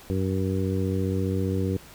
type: harmonic tone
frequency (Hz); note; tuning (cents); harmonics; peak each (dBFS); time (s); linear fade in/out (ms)
95; F#2; +46; 1 / 2 / 3 / 4 / 5; -26 / -29 / -31 / -32 / -33; 0.1-1.77; 0
effects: pink hiss -48 dBFS RMS until 1.94 s